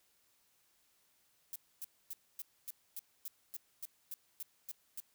violet noise bursts, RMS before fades -43 dBFS, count 13, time 1.53-5.001 s, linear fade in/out 0 ms, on 27 ms, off 260 ms, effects white hiss -73 dBFS RMS until 5.14 s

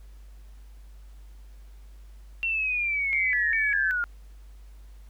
sine linear sweep, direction down, 2733 to 1400 Hz, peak -24 dBFS, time 2.43-4.04 s, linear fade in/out 0 ms
sine tone with vibrato, 1975.5 Hz, B6, in tune, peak -25 dBFS, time 3.13-3.91 s, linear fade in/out 0 ms, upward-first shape square, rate 2.5 Hz, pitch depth 240 cents each way
effects added 50 Hz sine -44 dBFS peak until 5.09 s + pink hiss -63 dBFS RMS until 5.09 s

